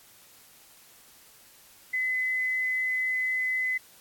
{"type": "tone", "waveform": "sine", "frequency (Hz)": 2024, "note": "B6", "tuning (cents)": 42, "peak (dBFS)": -25, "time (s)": [1.93, 3.78], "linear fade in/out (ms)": 10, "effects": ["white hiss -55 dBFS RMS until 4 s", "AAC 64 kbps"]}